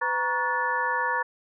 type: tone cluster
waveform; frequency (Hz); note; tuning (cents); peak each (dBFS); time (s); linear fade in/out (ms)
sine; 504 / 943 / 1116 / 1457 / 1744; B4 / A#5 / C#6 / F#6 / A6; +35 / +20 / +11 / -27 / -16; -34 / -27 / -32 / -32 / -28; 0.01-1.23; 10
effects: none